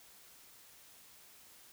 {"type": "silence", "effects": ["white hiss -59 dBFS RMS until 1.72 s"]}